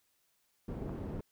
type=low-pass noise; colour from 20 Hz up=white; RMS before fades=-40 dBFS; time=0.68-1.21 s; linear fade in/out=5 ms; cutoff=270 Hz; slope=12 dB/octave
type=click; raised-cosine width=1 ms; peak=-29 dBFS; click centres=0.894 s
effects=white hiss -75 dBFS RMS until 1.31 s